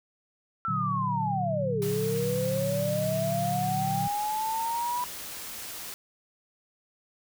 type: linear two-way sweep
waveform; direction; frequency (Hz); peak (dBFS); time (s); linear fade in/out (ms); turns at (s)
sine; down then up; 1350 to 400 to 986; -27; 0.65-5.04; 0; 1.82
type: chord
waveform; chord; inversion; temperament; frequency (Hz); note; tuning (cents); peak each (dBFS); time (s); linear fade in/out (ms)
sine; Bb augmented; none; equal; 116.54 / 146.83 / 185; Bb2 / D3 / F#3; 0 / 0 / 0; -34 / -33 / -33; 0.68-4.08; 5
type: noise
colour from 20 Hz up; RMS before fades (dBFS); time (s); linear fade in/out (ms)
white; -39; 1.82-5.94; 0
effects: none

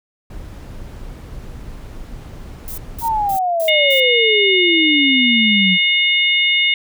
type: noise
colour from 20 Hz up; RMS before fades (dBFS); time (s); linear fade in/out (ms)
brown; -32; 0.3-3.37; 5
type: noise bursts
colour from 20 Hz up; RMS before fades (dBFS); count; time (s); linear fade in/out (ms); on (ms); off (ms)
violet; -30; 5; 2.68-4; 0; 96; 210
type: exponential sweep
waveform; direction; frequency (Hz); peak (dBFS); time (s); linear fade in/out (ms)
sine; down; 945 to 178.7; -15; 3.01-5.78; 50
type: harmonic tone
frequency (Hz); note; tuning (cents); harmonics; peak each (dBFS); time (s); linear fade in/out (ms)
720; F#5; -47; 3 / 4 / 5; -15 / -17 / -19; 3.68-6.74; 2
effects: none

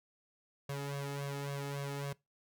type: tone with flanger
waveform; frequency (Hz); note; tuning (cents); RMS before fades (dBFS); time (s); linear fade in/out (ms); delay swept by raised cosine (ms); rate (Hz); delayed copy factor
sawtooth; 140.8; C#3; +27; -39; 0.69-2.13; 5; 1.8 to 2.33; 3.6; +0.95
effects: noise-tail reverb RT60 0.2 s tail -22 dB re dry

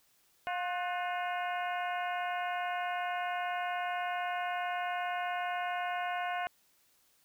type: harmonic tone with a mistuned harmonic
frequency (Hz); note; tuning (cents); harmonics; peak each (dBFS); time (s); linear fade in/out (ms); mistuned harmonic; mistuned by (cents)
355.5; F4; +31; 2 / 3 / 4 / 5 / 6 / 7 / 8; -34 / -41 / -40 / -45 / -45 / -47 / -48; 0.47-6.47; 0; 4; +73
effects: white hiss -69 dBFS RMS until 7.24 s

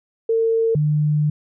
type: tone pair in turn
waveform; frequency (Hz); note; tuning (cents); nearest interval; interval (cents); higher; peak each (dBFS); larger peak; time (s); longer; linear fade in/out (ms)
sine; 452.6 / 150.12; A4 / D3; +49 / +38; octave + perfect fifth; 1911; first; -15; neither; 0.29-0.75 / 0.75-1.3; second; 5
effects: none

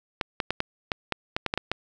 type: clicks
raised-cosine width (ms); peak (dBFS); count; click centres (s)
0.3; -9; 11; 0.212 / 0.402 / 0.506 / 0.604 / 0.918 / 1.123 / 1.365 / 1.463 / 1.539 / 1.576 / 1.716
effects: none

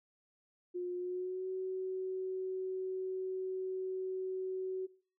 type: tone with pitch glide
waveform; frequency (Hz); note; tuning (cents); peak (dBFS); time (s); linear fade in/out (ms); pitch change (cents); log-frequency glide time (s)
sine; 357.5 to 375.1; F4 to F#4; +41 to +24; -35; 0.74-4.87; 20; +83; 0.97-1.48
effects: noise-tail reverb RT60 0.4 s tail -19 dB re dry

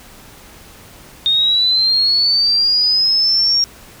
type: linear sweep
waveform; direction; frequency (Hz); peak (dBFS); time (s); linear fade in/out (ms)
sine; up; 3671 to 5588; -11; 1.26-3.64; 0
effects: pink hiss -41 dBFS RMS until 4 s

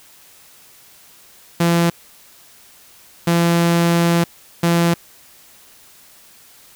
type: tone bursts at uneven times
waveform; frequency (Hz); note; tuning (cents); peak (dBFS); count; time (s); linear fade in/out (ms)
sawtooth; 170; F3; -46; -9; 3; 1.6-1.9 / 3.27-4.24 / 4.63-4.94; 5
effects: white hiss -47 dBFS RMS until 6.75 s

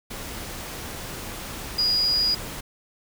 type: tone in noise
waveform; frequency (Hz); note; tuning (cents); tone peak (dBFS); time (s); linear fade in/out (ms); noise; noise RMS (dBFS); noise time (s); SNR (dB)
sine; 4893; D#8; -30; -19; 1.78-2.35; 10; pink; -35; 0.1-2.61; +13
effects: none

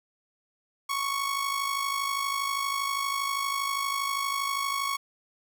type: tone with amplitude modulation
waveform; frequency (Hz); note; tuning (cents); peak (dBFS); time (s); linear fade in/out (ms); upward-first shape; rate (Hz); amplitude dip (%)
sawtooth; 1108.7; C#6; 0; -21; 0.89-4.97; 10; sine; 52.5; 55
effects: none

